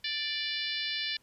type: harmonic tone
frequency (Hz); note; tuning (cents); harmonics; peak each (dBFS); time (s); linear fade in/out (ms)
587.3; D5; 0; 3 / 4 / 5 / 6 / 7 / 8 / 9; -39 / -39 / -38 / -37 / -38 / -40 / -43; 0.04-1.17; 5
effects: pink hiss -66 dBFS RMS until 1.22 s + resampled to 32000 Hz